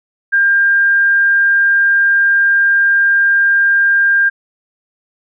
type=tone; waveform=sine; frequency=1600 Hz; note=G6; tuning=35 cents sharp; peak=-8 dBFS; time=0.32-4.3 s; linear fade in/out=20 ms; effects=none